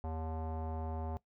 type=tone with low-pass filter; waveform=square; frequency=79.9 Hz; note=D#2; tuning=47 cents sharp; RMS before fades=-39 dBFS; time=0.04-1.17 s; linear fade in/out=0 ms; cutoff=810 Hz; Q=3.7; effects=noise-tail reverb RT60 0.1 s tail -19 dB re dry